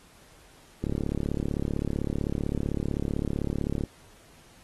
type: click train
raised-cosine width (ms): 3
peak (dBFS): -15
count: 108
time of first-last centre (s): 0.84-3.837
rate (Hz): 35.7
effects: pink hiss -56 dBFS RMS until 4.63 s + AAC 32 kbps